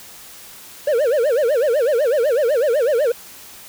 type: tone with vibrato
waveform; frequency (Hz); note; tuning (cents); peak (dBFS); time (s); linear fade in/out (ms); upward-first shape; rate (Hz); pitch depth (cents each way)
triangle; 528; C5; +16; -12; 0.87-3.12; 5; sine; 8; 270
effects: white hiss -40 dBFS RMS until 3.68 s